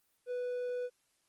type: tone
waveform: triangle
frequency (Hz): 493.9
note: B4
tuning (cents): 0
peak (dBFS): -32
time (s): 0.26-0.9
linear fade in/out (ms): 50
effects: white hiss -75 dBFS RMS until 1.28 s + Opus 24 kbps